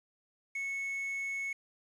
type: tone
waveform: triangle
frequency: 2202 Hz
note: C#7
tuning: 12 cents flat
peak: -32 dBFS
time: 0.55-1.53 s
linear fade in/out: 5 ms
effects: resampled to 24000 Hz + 10-bit